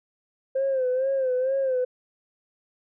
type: tone with vibrato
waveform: sine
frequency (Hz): 523.3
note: C5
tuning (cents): 0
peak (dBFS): -20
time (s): 0.55-1.85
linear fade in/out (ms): 10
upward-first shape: sine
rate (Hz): 2.2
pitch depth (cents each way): 72
effects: tanh soft clip ceiling -18 dBFS